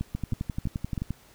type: two click trains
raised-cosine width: 5 ms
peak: -17 / -17 dBFS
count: 12 / 4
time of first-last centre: 0.15-1.107 / 0.01-0.978 s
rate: 11.5 / 3.1 Hz
effects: pink hiss -56 dBFS RMS until 1.34 s